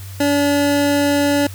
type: tone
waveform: 25% pulse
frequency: 286.5 Hz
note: D4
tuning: 43 cents flat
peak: -10 dBFS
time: 0.2-1.47 s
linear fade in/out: 5 ms
effects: added 96 Hz sine -30 dBFS peak until 1.54 s + white hiss -40 dBFS RMS until 1.54 s